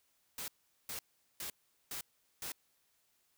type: noise bursts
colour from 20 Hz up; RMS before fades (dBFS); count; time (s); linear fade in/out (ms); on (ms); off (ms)
white; -42; 5; 0.38-2.52; 2; 100; 410
effects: white hiss -75 dBFS RMS until 3.37 s